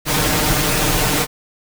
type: noise with comb filter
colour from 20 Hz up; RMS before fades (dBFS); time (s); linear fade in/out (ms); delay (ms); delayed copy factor
pink; -17; 0.05-1.27; 50; 6.6; +0.8
effects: none